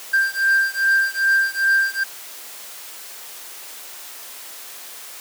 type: beating tone pair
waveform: triangle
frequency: 1580 / 1582.5 Hz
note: G6 / G6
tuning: +13 / +16 cents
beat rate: 2.5 Hz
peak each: -17 dBFS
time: 0.13-2.04 s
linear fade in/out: 10 ms
effects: white hiss -37 dBFS RMS until 5.2 s + high-pass 400 Hz 12 dB/octave